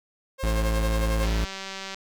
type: tone with tremolo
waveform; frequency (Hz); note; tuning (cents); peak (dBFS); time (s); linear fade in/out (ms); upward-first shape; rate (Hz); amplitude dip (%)
sawtooth; 534; C5; +35; -24; 0.38-1.3; 50; sine; 11; 60
type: tone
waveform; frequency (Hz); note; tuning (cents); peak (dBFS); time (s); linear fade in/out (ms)
45% pulse; 55; A1; 0; -22; 0.43-1.45; 5
type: click train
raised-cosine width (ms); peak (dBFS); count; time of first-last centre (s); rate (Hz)
0.2; -18; 139; 1.23-1.945; 193
effects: none